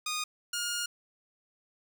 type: tone pair in turn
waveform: 10% pulse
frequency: 1233 / 1422.7 Hz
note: D#6 / F6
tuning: -16 / +32 cents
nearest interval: major second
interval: 248 cents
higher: second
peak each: -23 dBFS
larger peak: neither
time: 0.06-0.24 / 0.53-0.86 s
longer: second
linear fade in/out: 5 ms
effects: none